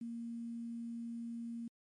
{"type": "tone with quantisation", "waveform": "sine", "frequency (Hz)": 233, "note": "A#3", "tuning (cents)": -1, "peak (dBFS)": -40, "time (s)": [0.01, 1.68], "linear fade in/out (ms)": 5, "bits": 11, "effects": ["MP3 48 kbps"]}